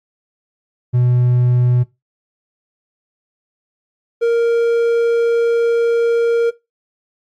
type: tone pair in turn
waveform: triangle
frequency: 123.47 / 466.2 Hz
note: B2 / A#4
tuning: 0 / 0 cents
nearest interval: octave + major seventh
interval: 2300 cents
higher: second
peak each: -9 dBFS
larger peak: neither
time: 0.93-1.84 / 4.21-6.51 s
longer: second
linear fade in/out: 20 ms
effects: noise-tail reverb RT60 0.2 s tail -18 dB re dry + AAC 64 kbps